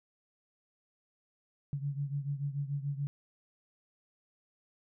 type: beating tone pair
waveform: sine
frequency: 140 / 146.9 Hz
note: C#3 / D3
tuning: +18 / +1 cents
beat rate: 6.9 Hz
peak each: -34 / -38 dBFS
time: 1.73-3.07 s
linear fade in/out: 0 ms
effects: none